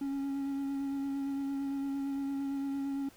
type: tone with vibrato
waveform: triangle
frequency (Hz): 276.2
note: C#4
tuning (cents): -6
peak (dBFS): -30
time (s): 0.01-3.09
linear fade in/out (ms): 5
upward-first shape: sine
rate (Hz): 8.8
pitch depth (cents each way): 17
effects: pink hiss -59 dBFS RMS until 3.16 s